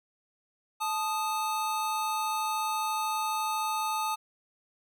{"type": "tone pair together", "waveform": "square", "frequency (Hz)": [872, 1239.6], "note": ["A5", "D#6"], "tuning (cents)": [-16, -7], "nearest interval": "tritone", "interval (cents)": 609, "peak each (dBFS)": [-31, -33], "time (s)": [0.8, 4.16], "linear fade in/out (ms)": 20, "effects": []}